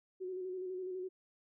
sine tone with vibrato, 369.8 Hz, F#4, 1 cent flat, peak -38 dBFS, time 0.2-1.09 s, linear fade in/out 20 ms, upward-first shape square, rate 12 Hz, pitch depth 29 cents each way, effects none

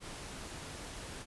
pink noise, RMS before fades -45 dBFS, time 0-1.26 s, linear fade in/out 50 ms, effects resampled to 24000 Hz

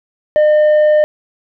sine tone with tanh clipping, 606 Hz, D#5, 46 cents flat, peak -8 dBFS, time 0.36-1.04 s, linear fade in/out 0 ms, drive 4 dB, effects none

